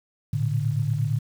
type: tone cluster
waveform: sine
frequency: 110.6 / 119.2 / 146.2 Hz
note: A2 / A#2 / D3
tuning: +9 / +39 / -7 cents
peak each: -25 / -29 / -25 dBFS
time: 0.33-1.19 s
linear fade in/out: 5 ms
effects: 8-bit